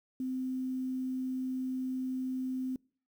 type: tone with quantisation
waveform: sine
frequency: 258.3 Hz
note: C4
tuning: 22 cents flat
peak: -32 dBFS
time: 0.2-2.76 s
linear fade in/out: 2 ms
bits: 10
effects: noise-tail reverb RT60 0.5 s tail -26 dB re dry